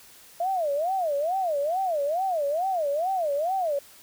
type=tone with vibrato; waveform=sine; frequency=660 Hz; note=E5; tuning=2 cents sharp; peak=-23 dBFS; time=0.4-3.79 s; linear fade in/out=5 ms; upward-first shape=sine; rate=2.3 Hz; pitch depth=280 cents each way; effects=white hiss -51 dBFS RMS until 4.02 s

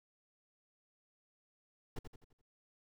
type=noise with echo; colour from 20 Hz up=brown; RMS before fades=-39 dBFS; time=1.96-1.99 s; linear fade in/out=5 ms; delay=85 ms; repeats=5; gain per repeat=-7 dB; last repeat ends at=2.415 s; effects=none

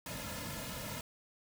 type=noise with comb filter; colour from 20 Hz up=pink; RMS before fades=-42 dBFS; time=0.06-1.01 s; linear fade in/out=2 ms; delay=2.6 ms; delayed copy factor=-1; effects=none

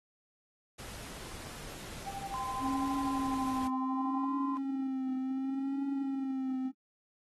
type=noise; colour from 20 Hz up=pink; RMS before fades=-46 dBFS; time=0.78-3.68 s; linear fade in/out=10 ms
type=tone with tremolo; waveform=sine; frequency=790 Hz; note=G5; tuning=13 cents sharp; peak=-36 dBFS; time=2.06-4.25 s; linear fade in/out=10 ms; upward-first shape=sine; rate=12 Hz; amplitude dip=85%
type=tone; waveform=sine; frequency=1032 Hz; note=C6; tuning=24 cents flat; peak=-36 dBFS; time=2.34-4.57 s; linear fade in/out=0 ms
type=tone with vibrato; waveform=triangle; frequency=268.1 Hz; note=C4; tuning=42 cents sharp; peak=-30 dBFS; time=2.6-6.72 s; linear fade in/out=50 ms; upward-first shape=triangle; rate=0.69 Hz; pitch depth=57 cents each way
effects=AAC 32 kbps

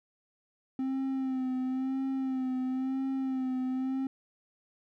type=tone with vibrato; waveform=triangle; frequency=261.8 Hz; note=C4; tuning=1 cent sharp; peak=-27 dBFS; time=0.79-4.07 s; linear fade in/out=2 ms; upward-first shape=sine; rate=0.98 Hz; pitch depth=36 cents each way; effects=none

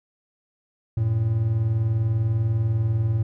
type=tone pair together; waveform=triangle; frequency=92.5 / 112.61 Hz; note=F#2 / A2; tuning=0 / +41 cents; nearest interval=minor third; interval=341 cents; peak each=-26 / -18 dBFS; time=0.97-3.23 s; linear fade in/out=5 ms; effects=none

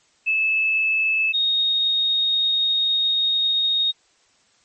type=tone pair in turn; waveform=sine; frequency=2613 / 3725 Hz; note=E7 / A#7; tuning=-16 / -2 cents; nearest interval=tritone; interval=614 cents; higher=second; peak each=-17 dBFS; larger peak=neither; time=0.26-1.33 / 1.33-3.92 s; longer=second; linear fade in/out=20 ms; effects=white hiss -60 dBFS RMS until 4.64 s + MP3 32 kbps

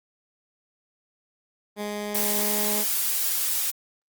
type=tone with pitch glide; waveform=15% pulse; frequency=207.7 to 209.5 Hz; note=G#3 to G#3; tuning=0 to +15 cents; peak=-22 dBFS; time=1.76-2.85 s; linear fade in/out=50 ms; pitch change=+15 cents; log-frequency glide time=2.44-2.56 s
type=noise; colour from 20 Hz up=blue; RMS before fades=-25 dBFS; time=2.14-3.71 s; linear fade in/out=10 ms
effects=Opus 24 kbps

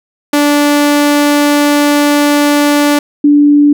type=tone pair in turn; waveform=sawtooth / sine; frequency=291.3 / 291.3 Hz; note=D4 / D4; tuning=-14 / -14 cents; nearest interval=unison; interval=0 cents; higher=neither; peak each=-3 dBFS; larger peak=neither; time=0.33-2.99 / 3.24-3.73 s; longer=first; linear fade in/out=5 ms; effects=none

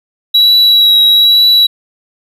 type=tone with vibrato; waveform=triangle; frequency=3894 Hz; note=B7; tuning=25 cents flat; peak=-3 dBFS; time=0.34-1.67 s; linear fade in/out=10 ms; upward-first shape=triangle; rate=1.1 Hz; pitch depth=20 cents each way; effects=none

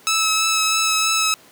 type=tone with vibrato; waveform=10% pulse; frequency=1300 Hz; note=E6; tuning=24 cents flat; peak=-8 dBFS; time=0.07-1.34 s; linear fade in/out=0 ms; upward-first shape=triangle; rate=3.1 Hz; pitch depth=17 cents each way; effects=pink hiss -48 dBFS RMS until 1.51 s + high-pass 200 Hz 12 dB/octave

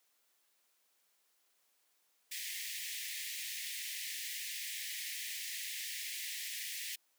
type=high-pass noise; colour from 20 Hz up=pink; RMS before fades=-42 dBFS; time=2.31-6.96 s; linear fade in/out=10 ms; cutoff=1800 Hz; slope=96 dB/octave; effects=white hiss -75 dBFS RMS until 7.18 s + high-pass 300 Hz 12 dB/octave

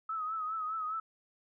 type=tone with vibrato; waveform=sine; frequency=1282 Hz; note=E6; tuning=49 cents flat; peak=-33 dBFS; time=0.09-1 s; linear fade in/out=5 ms; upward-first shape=triangle; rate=4.9 Hz; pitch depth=68 cents each way; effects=none

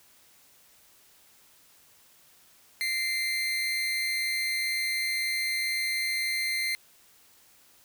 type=tone with amplitude modulation; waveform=30% pulse; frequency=2086 Hz; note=C7; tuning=6 cents flat; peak=-22 dBFS; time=2.81-6.75 s; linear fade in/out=0 ms; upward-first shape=sine; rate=247 Hz; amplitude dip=45%; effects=white hiss -59 dBFS RMS until 7.84 s

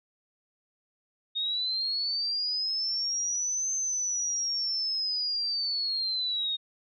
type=linear two-way sweep; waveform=sine; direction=up then down; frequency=3700 to 6260 to 3700 Hz; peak=-27 dBFS; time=1.35-6.57 s; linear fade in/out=20 ms; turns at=3.73 s; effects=none

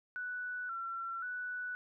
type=tone with vibrato; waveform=sine; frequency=1418 Hz; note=F6; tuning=26 cents sharp; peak=-37 dBFS; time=0.16-1.75 s; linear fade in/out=0 ms; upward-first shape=square; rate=0.94 Hz; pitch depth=77 cents each way; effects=none

